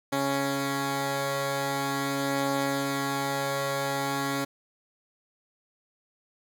10% pulse tone pair together, 138.82 / 277.2 Hz, C#3 / C#4, +3 / 0 cents, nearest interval octave, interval 1197 cents, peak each -23 / -20 dBFS, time 0.12-4.45 s, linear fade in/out 10 ms, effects none

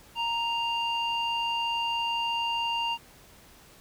square tone with low-pass filter, 932.3 Hz, A#5, in tune, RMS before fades -29 dBFS, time 0.15-2.98 s, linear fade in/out 50 ms, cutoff 3200 Hz, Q 3.8, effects pink hiss -54 dBFS RMS until 3.8 s

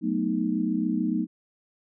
sine chord, B dominant seventh, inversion second, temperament equal, 185 / 220 / 246.9 / 311.1 Hz, F#3 / A3 / B3 / D#4, 0 / 0 / 0 / 0 cents, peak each -30 / -28 / -29 / -28 dBFS, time 0.01-1.27 s, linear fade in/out 50 ms, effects none

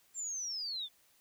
sine linear sweep, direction down, 7459 to 3418 Hz, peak -36 dBFS, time 0.14-0.89 s, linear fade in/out 50 ms, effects white hiss -68 dBFS RMS until 1.2 s

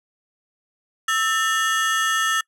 35% pulse ring-modulated tone, 1553 Hz, G6, 17 cents flat, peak -14 dBFS, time 1.08-2.41 s, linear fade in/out 5 ms, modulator 243 Hz, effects noise-tail reverb RT60 0.1 s tail -25 dB re dry + low-pass 12000 Hz 12 dB/octave

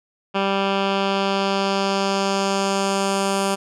10% pulse tone with low-pass filter sweep, 196 Hz, G3, in tune, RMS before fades -21 dBFS, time 0.34-3.56 s, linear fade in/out 20 ms, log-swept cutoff 2800 to 9900 Hz, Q 1.5, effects none

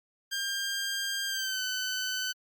15% pulse tone with pitch glide, 1599 to 1512.7 Hz, G6 to F#6, +34 to +38 cents, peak -24 dBFS, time 0.31-2.33 s, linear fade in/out 20 ms, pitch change -96 cents, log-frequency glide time 1.27-1.62 s, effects Opus 48 kbps

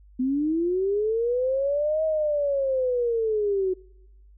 sine linear two-way sweep, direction up then down, 249.3 to 637 to 366.5 Hz, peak -21 dBFS, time 0.19-3.74 s, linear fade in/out 10 ms, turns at 2.04 s, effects noise-tail reverb RT60 1.0 s tail -26 dB re dry + added 50 Hz sine -49 dBFS peak until 4.37 s

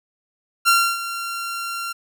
sawtooth tone with ADSR envelope, 1375 Hz, F6, 27 cents flat, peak -8 dBFS, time 0.65-1.93 s, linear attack 31 ms, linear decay 290 ms, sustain -14 dB, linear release 13 ms, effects none

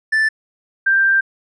triangle / sine tone pair in turn, 1760 / 1578.2 Hz, A6 / G6, 0 / +11 cents, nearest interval major second, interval 189 cents, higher first, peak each -11 dBFS, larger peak neither, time 0.12-0.29 / 0.86-1.21 s, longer second, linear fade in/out 10 ms, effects resampled to 22050 Hz

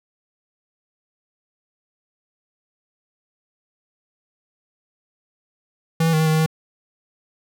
square tone with pitch steps, 162.9 / 164.1 / 156.7 / 159 / 156.8 / 157.8 / 158.9 Hz, E3 / E3 / D#3 / D#3 / D#3 / D#3 / D#3, -20 / -8 / +13 / +38 / +14 / +25 / +37 cents, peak -16 dBFS, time 6-6.462 s, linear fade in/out 5 ms, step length 66 ms, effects none

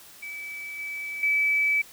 sine tone with level steps, 2300 Hz, D7, 37 cents flat, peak -34 / -31 / -20 dBFS, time 0.22-1.82 s, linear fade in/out 10 ms, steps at 0.79 / 1.23 s, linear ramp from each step 2 ms, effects white hiss -49 dBFS RMS until 1.92 s

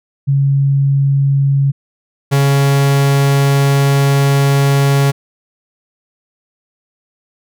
sine / 45% pulse tone pair in turn, 138.59 / 139.26 Hz, C#3 / C#3, 0 / +8 cents, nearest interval unison, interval 8 cents, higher second, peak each -9 dBFS, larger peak neither, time 0.27-1.72 / 2.31-5.12 s, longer second, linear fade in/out 20 ms, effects none

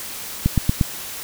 click train, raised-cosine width 5 ms, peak -3 dBFS, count 4, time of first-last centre 0.46-0.812 s, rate 8.53 Hz, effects white hiss -32 dBFS RMS until 1.23 s

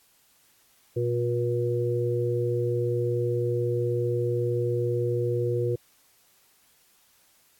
harmonic tone, 120 Hz, B2, 49 cents flat, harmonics 1 / 3 / 4, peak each -27 / -28 / -28 dBFS, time 0.96-5.76 s, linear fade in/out 10 ms, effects white hiss -62 dBFS RMS until 7.59 s + AAC 64 kbps

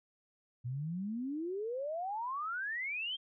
sine exponential sweep, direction up, 117.5 to 3237 Hz, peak -35 dBFS, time 0.64-3.17 s, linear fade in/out 20 ms, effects none

